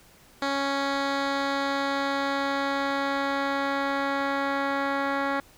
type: tone with low-pass filter sweep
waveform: 10% pulse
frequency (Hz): 277.2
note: C#4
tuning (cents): 0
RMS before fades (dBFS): -27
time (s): 0.42-5.4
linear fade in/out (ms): 2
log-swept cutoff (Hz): 4500 to 2300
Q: 1.1
effects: pink hiss -55 dBFS RMS until 5.57 s